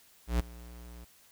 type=tone with ADSR envelope; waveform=square; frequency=59.5 Hz; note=A#1; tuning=36 cents sharp; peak=-24 dBFS; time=0.27-1.05 s; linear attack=130 ms; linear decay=6 ms; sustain=-22 dB; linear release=14 ms; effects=white hiss -61 dBFS RMS until 1.31 s